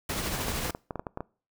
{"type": "noise with tremolo", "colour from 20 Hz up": "pink", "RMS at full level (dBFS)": -30, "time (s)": [0.09, 0.71], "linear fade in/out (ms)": 5, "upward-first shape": "triangle", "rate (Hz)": 13, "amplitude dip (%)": 40}
{"type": "clicks", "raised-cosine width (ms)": 1, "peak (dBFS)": -19, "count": 10, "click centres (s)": [0.483, 0.655, 0.696, 0.749, 0.908, 0.957, 0.995, 1.068, 1.174, 1.206]}
{"effects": ["noise-tail reverb RT60 0.4 s tail -24 dB re dry"]}